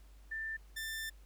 sine / sawtooth tone pair in turn, 1780 / 1780 Hz, A6 / A6, +20 / +20 cents, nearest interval unison, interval 0 cents, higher neither, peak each -37 / -35 dBFS, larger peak second, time 0.31-0.57 / 0.76-1.1 s, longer second, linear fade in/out 10 ms, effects added 50 Hz sine -54 dBFS peak until 1.25 s + pink hiss -68 dBFS RMS until 1.25 s

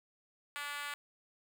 5% pulse tone with high-pass filter, 289 Hz, D4, 28 cents flat, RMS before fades -41 dBFS, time 0.56-0.94 s, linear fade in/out 0 ms, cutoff 1200 Hz, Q 1.6, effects none

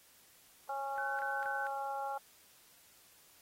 harmonic tone, 274.9 Hz, C#4, 14 cents flat, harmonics 2 / 3 / 4 / 5, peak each -44 / -37 / -48 / -45 dBFS, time 0.69-2.18 s, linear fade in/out 5 ms
sine tone bursts, 1518 Hz, F#6, 44 cents sharp, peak -37 dBFS, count 3, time 0.98-1.668 s, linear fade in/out 0 ms, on 210 ms, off 29 ms
effects white hiss -63 dBFS RMS until 3.41 s + AAC 48 kbps

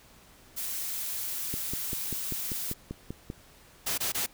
blue noise, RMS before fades -34 dBFS, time 0.56-2.74 s, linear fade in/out 20 ms
click train, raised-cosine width 3 ms, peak -22 dBFS, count 10, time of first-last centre 1.54-3.301 s, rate 5.11 Hz
white noise bursts, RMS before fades -30 dBFS, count 3, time 3.86-4.264 s, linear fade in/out 10 ms, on 120 ms, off 22 ms
effects pink hiss -56 dBFS RMS until 4.33 s

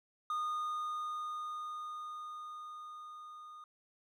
triangle tone with level ramp, 1227 Hz, D#6, 25 cents flat, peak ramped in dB -31 to -47 dBFS, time 0.3-3.64 s, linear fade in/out 2 ms, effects none

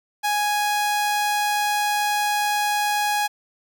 sawtooth tone, 830.6 Hz, G#5, in tune, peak -16 dBFS, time 0.23-3.28 s, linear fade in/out 20 ms, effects none

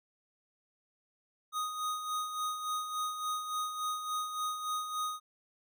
square tone with tremolo, 1244.5 Hz, D#6, in tune, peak -32 dBFS, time 1.52-5.2 s, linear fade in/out 50 ms, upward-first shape sine, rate 3.5 Hz, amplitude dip 55%, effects none

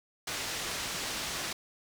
white low-pass noise, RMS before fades -36 dBFS, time 0.27-1.53 s, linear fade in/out 5 ms, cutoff 6000 Hz, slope 12 dB/octave, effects none

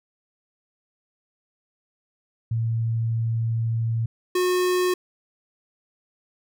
sine / square tone pair in turn, 114.1 / 363.1 Hz, A#2 / F#4, -37 / -33 cents, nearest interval octave + minor sixth, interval 2004 cents, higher second, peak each -21 / -20 dBFS, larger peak second, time 2.51-4.06 / 4.35-4.94 s, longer first, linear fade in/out 5 ms, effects none

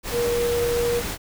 sine tone in noise, 476.1 Hz, A#4, 37 cents sharp, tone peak -20 dBFS, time 0.11-1.03 s, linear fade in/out 50 ms, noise pink, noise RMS -29 dBFS, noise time 0.03-1.18 s, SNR +6 dB, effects none

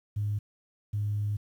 sine tone pair in turn, 103.83 / 103.83 Hz, G#2 / G#2, 0 / 0 cents, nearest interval unison, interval 0 cents, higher neither, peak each -26 dBFS, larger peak neither, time 0.16-0.39 / 0.93-1.37 s, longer second, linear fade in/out 10 ms, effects tanh soft clip ceiling -22 dBFS + 10-bit

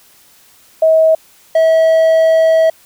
sine / triangle tone pair in turn, 640 / 646.3 Hz, D#5 / E5, +49 / -34 cents, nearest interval unison, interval 17 cents, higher second, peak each -6 / -5 dBFS, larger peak second, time 0.82-1.15 / 1.55-2.7 s, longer second, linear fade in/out 5 ms, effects white hiss -47 dBFS RMS until 2.85 s

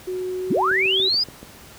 sine tone with pitch glide, 368 to 382.3 Hz, F#4 to G4, -9 to -43 cents, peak -24 dBFS, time 0.07-1.09 s, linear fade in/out 10 ms, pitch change +66 cents, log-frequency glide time 0.38-0.81 s
sine linear sweep, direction up, 116.54 to 5070 Hz, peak -17 dBFS, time 0.5-1.24 s, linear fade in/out 10 ms
click train, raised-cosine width 2 ms, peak -24 dBFS, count 7, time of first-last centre 0.57-1.43 s, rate 6.98 Hz
effects pink hiss -44 dBFS RMS until 1.78 s + high-pass 60 Hz 12 dB/octave

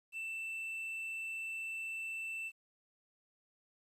triangle tone with quantisation, 2664 Hz, E7, 18 cents sharp, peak -37 dBFS, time 0.12-2.52 s, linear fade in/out 50 ms, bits 11, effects resampled to 32000 Hz

